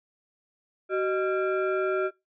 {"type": "tone with frequency modulation", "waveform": "sine", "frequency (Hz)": 377.9, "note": "F#4", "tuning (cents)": 37, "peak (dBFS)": -23, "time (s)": [0.89, 2.11], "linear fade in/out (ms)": 50, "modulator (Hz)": 997, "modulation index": 1, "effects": ["noise-tail reverb RT60 0.2 s tail -22 dB re dry"]}